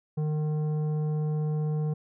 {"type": "tone with tanh clipping", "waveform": "sine", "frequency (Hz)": 152.6, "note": "D#3", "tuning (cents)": -33, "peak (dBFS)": -27, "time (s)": [0.17, 1.94], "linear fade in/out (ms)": 10, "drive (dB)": 10, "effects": []}